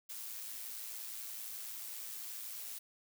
blue noise with amplitude modulation, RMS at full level -43 dBFS, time 0.09-2.79 s, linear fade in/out 10 ms, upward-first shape sine, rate 111 Hz, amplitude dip 40%, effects none

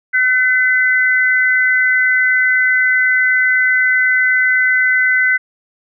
sine tone pair together, 1518 / 2023 Hz, F#6 / B6, +44 / +41 cents, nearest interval perfect fourth, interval 497 cents, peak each -13 dBFS, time 0.13-5.38 s, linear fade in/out 20 ms, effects none

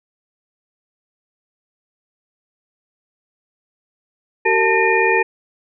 sine tone cluster, 382 / 459.3 / 884 / 1825 / 2428 Hz, G4 / A#4 / A5 / A#6 / D#7, -45 / -26 / +8 / -37 / -43 cents, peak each -19 dBFS, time 4.45-5.23 s, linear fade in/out 10 ms, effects none

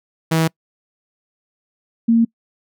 sawtooth / sine tone pair in turn, 161.8 / 229.9 Hz, E3 / A#3, -32 / -24 cents, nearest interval tritone, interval 608 cents, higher second, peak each -10 dBFS, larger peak neither, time 0.31-0.48 / 2.08-2.25 s, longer neither, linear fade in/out 10 ms, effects noise-tail reverb RT60 0.1 s tail -26 dB re dry

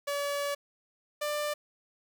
sawtooth tone pair in turn, 571 / 593.2 Hz, D5 / D5, -49 / +17 cents, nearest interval minor second, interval 66 cents, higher second, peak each -26 dBFS, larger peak neither, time 0.07-0.55 / 1.21-1.54 s, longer first, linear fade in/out 10 ms, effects 9-bit

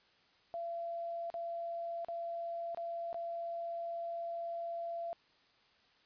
sine tone with dropouts, 679 Hz, F5, 49 cents flat, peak -37 dBFS, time 0.54-5.13 s, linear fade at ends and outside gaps 0 ms, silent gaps 1.301-1.341 / 2.047-2.085 / 2.747-2.773 / 3.129-3.144 s, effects white hiss -68 dBFS RMS until 6.05 s + resampled to 11025 Hz

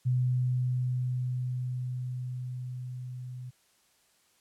sine tone with level ramp, 125.8 Hz, B2, 32 cents sharp, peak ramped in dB -23 to -38 dBFS, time 0.05-3.51 s, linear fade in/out 20 ms, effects white hiss -67 dBFS RMS until 4.4 s + low-pass 11000 Hz 12 dB/octave

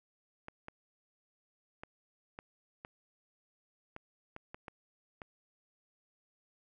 clicks, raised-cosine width 0.5 ms, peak -29 dBFS, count 10, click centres 0.484 / 0.684 / 1.835 / 2.389 / 2.849 / 3.964 / 4.364 / 4.545 / 4.682 / 5.218 s, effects none

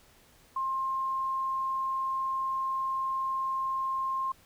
sine tone, 1061 Hz, C6, 24 cents sharp, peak -28 dBFS, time 0.56-4.32 s, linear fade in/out 5 ms, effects pink hiss -60 dBFS RMS until 4.45 s

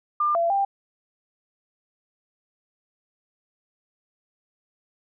sine tone with pitch steps, 1198 / 678 / 792 Hz, D6 / E5 / G5, +34 / +49 / +18 cents, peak -19 dBFS, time 0.2-0.65 s, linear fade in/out 5 ms, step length 150 ms, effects none

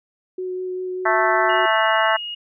sine tone with vibrato, 368.1 Hz, F#4, 9 cents flat, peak -24 dBFS, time 0.38-1.66 s, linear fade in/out 5 ms, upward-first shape sine, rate 5.1 Hz, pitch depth 9 cents each way
harmonic tone, 220 Hz, A3, in tune, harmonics 3 / 4 / 5 / 6 / 7 / 8 / 9, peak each -21 / -22 / -23 / -24 / -24 / -25 / -26 dBFS, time 1.05-2.17 s, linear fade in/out 10 ms
sine tone, 2870 Hz, F7, 47 cents sharp, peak -27 dBFS, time 1.49-2.35 s, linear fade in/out 10 ms
effects none

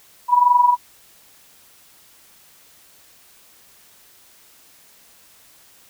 sine tone with amplitude modulation, 977 Hz, B5, 19 cents flat, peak -8 dBFS, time 0.28-0.77 s, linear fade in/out 50 ms, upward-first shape sine, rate 22.4 Hz, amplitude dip 70%, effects white hiss -51 dBFS RMS until 5.89 s

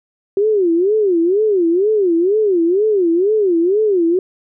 sine tone with vibrato, 380 Hz, F#4, 46 cents sharp, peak -11 dBFS, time 0.37-4.19 s, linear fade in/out 2 ms, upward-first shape sine, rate 2.1 Hz, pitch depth 240 cents each way, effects none

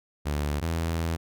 sawtooth tone pair in turn, 73.42 / 82.53 Hz, D2 / E2, 0 / +3 cents, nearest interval major second, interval 203 cents, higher second, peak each -22 dBFS, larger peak neither, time 0.25-0.61 / 0.61-1.17 s, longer second, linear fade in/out 20 ms, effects none

